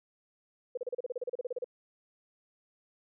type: tone bursts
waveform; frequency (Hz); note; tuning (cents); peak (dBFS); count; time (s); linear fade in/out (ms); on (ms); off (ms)
sine; 493.9; B4; 0; -31; 16; 0.75-1.644; 5; 24; 34
effects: none